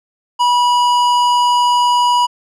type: tone with tanh clipping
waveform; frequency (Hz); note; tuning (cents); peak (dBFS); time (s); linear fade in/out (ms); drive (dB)
triangle; 974; B5; -24; -12; 0.39-2.27; 20; 18
effects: none